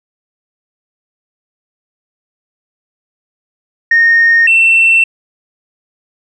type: tone pair in turn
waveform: sine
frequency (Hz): 1845 / 2690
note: A#6 / E7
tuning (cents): -18 / +34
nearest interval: perfect fifth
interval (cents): 652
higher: second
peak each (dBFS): -4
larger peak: neither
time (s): 3.91-4.47 / 4.47-5.04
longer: second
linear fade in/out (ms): 5
effects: tanh soft clip ceiling -1 dBFS